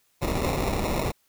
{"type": "noise with sample-and-hold", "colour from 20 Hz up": "pink", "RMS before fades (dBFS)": -26, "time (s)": [0.21, 1.12], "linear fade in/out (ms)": 20, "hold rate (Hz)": 1575, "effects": ["white hiss -67 dBFS RMS until 1.28 s"]}